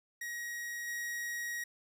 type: tone with level steps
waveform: 45% pulse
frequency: 1896 Hz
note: A#6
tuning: 29 cents sharp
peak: -38 / -36 dBFS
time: 0.21-1.64 s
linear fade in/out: 5 ms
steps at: 0.87 s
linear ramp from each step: 10 ms
effects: none